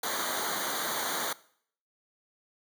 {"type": "noise with comb filter", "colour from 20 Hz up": "pink", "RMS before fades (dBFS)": -32, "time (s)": [0.03, 1.33], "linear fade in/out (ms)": 5, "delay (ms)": 0.38, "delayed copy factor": -0.9, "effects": ["noise-tail reverb RT60 0.6 s tail -20 dB re dry", "high-pass 200 Hz 12 dB/octave"]}